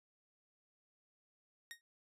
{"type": "tone with exponential decay", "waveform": "sawtooth", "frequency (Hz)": 1864.7, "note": "A#6", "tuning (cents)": 0, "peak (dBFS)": -39, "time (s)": [1.71, 1.81], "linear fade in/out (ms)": 0, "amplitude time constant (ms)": 21, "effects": ["resampled to 32000 Hz"]}